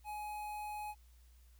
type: tone with notch filter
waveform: square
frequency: 841 Hz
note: G#5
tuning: 22 cents sharp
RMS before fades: -43 dBFS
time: 0.04-0.95 s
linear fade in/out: 50 ms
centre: 5300 Hz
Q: 0.77
effects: added 60 Hz sine -59 dBFS peak until 1.59 s + white hiss -72 dBFS RMS until 1.59 s